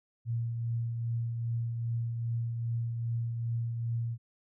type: tone with tremolo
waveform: sine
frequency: 116.54 Hz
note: A#2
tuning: in tune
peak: -28 dBFS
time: 0.25-4.18 s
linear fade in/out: 50 ms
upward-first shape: triangle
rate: 2.5 Hz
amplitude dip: 40%
effects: none